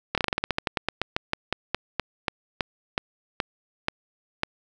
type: slowing click train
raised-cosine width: 0.3 ms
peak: -7 dBFS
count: 25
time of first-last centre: 0.15-4.434 s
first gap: 27 ms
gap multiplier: 1.14
effects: none